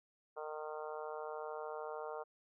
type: harmonic tone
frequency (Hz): 153.5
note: D#3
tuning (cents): -23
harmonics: 3 / 4 / 5 / 6 / 7 / 8 / 9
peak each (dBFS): -45 / -47 / -49 / -51 / -52 / -53 / -54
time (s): 0.36-2.24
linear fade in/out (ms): 20
effects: none